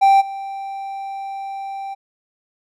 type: tone with level steps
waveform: triangle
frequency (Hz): 784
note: G5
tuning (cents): 0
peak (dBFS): -7 / -24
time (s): 0.01-1.95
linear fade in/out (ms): 20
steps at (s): 0.2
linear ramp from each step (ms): 20
effects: none